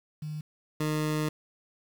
sine / 20% pulse tone pair in turn, 152.5 / 153.35 Hz, D#3 / D#3, -34 / -25 cents, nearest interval unison, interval 9 cents, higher second, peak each -33 / -22 dBFS, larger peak second, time 0.22-0.41 / 0.8-1.29 s, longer second, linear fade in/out 5 ms, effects 9-bit

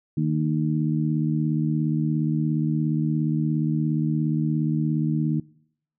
harmonic tone, 77.1 Hz, D#2, 15 cents flat, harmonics 2 / 3 / 4, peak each -22 / -26 / -28 dBFS, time 0.17-5.4 s, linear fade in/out 5 ms, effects noise-tail reverb RT60 0.7 s tail -23 dB re dry

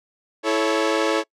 sawtooth chord, A major, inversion second, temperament equal with one note detuned, 329.6 / 435.2 / 554.4 Hz, E4 / A4 / C#5, 0 / -19 / 0 cents, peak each -19 dBFS, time 0.43-1.24 s, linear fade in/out 50 ms, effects noise-tail reverb RT60 0.1 s tail -25 dB re dry + low-pass 6000 Hz 12 dB/octave

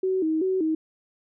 sine tone with vibrato, 345.1 Hz, F4, 21 cents flat, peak -21 dBFS, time 0.03-0.75 s, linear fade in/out 5 ms, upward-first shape square, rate 2.6 Hz, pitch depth 150 cents each way, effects none

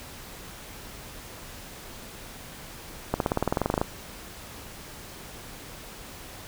accelerating click train, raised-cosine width 1 ms, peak -9 dBFS, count 15, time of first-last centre 3.14-3.815 s, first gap 62 ms, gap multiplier 0.96, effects pink hiss -43 dBFS RMS until 6.47 s

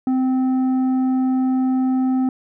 triangle tone with tanh clipping, 259 Hz, C4, 17 cents flat, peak -17 dBFS, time 0.07-2.29 s, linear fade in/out 2 ms, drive 11 dB, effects none

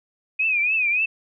sine tone with vibrato, 2489 Hz, D#7, in tune, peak -18 dBFS, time 0.39-1.06 s, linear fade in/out 10 ms, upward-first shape triangle, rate 3.5 Hz, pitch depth 130 cents each way, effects none

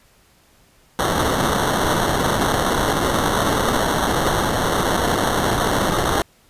violet noise with sample-and-hold, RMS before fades -19 dBFS, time 0.99-6.22 s, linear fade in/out 0 ms, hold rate 2450 Hz, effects pink hiss -55 dBFS RMS until 6.49 s + resampled to 32000 Hz

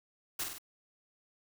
white noise with echo, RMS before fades -35 dBFS, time 0.39-0.44 s, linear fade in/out 5 ms, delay 48 ms, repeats 3, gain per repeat -4 dB, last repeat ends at 0.584 s, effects none

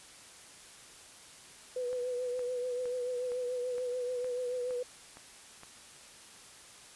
sine tone with vibrato, 496.5 Hz, B4, 9 cents sharp, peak -32 dBFS, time 1.76-4.83 s, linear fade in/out 5 ms, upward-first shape triangle, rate 6.9 Hz, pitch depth 44 cents each way
click train, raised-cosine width 0.5 ms, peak -34 dBFS, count 9, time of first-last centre 1.93-5.634 s, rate 2.16 Hz
effects white hiss -53 dBFS RMS until 6.95 s + resampled to 24000 Hz

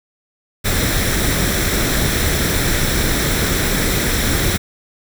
pink noise with comb filter, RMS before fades -17 dBFS, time 0.64-4.58 s, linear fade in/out 20 ms, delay 0.53 ms, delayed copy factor +0.5, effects none

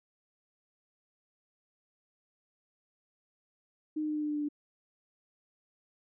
sine tone with pitch steps, 307.2 / 305.3 / 303.3 / 301.4 / 299.5 / 297.6 / 295.7 / 293.8 Hz, D#4 / D#4 / D#4 / D4 / D4 / D4 / D4 / D4, -22 / -33 / -44 / +45 / +34 / +23 / +12 / +1 cents, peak -30 dBFS, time 3.96-4.488 s, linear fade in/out 10 ms, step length 66 ms, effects none

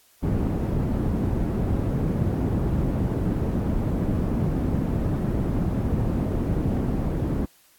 white low-pass noise, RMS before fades -24 dBFS, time 0.22-7.46 s, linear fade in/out 20 ms, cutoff 220 Hz, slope 12 dB/octave, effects white hiss -58 dBFS RMS until 7.78 s + AAC 64 kbps

